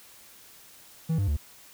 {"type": "tone with pitch steps", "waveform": "triangle", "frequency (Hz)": [161.8, 99.1, 73.4], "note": ["E3", "G2", "D2"], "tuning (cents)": [-32, 19, 0], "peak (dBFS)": -21, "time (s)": [1.09, 1.369], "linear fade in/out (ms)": 10, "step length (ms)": 93, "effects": ["white hiss -52 dBFS RMS until 1.73 s"]}